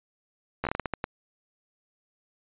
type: slowing click train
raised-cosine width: 0.5 ms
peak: -13 dBFS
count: 10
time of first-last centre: 0.64-1.041 s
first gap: 12 ms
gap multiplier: 1.31
effects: resampled to 8000 Hz